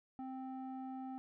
square tone with low-pass filter, 261.6 Hz, C4, in tune, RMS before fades -45 dBFS, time 0.19-1.18 s, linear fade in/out 0 ms, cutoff 830 Hz, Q 2, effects none

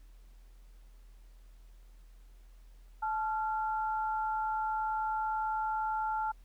sine tone pair together, 869.8 / 1379 Hz, A5 / F6, -20 / -22 cents, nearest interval minor sixth, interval 798 cents, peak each -31 / -37 dBFS, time 3.02-6.32 s, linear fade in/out 10 ms, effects added 41 Hz sine -52 dBFS peak until 6.44 s + pink hiss -70 dBFS RMS until 6.44 s

